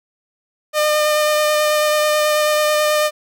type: tone with vibrato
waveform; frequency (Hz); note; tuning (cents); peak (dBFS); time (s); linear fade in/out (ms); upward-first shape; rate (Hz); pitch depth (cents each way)
sawtooth; 605; D#5; -49; -10; 0.73-3.11; 50; sine; 9.2; 11
effects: none